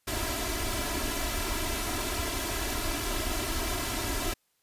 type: noise with comb filter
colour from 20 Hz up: pink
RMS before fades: -31 dBFS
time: 0.07-4.34 s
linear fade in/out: 10 ms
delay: 3 ms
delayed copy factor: +0.95
effects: white hiss -73 dBFS RMS until 4.62 s + resampled to 32000 Hz